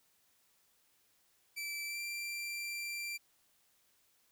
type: tone with pitch glide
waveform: sawtooth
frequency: 2324 to 2359 Hz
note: D7 to D7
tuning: -19 to +7 cents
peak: -35 dBFS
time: 1.56-3.18 s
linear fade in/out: 20 ms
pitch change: +26 cents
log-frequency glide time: 1.86-2 s
effects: white hiss -72 dBFS RMS until 4.31 s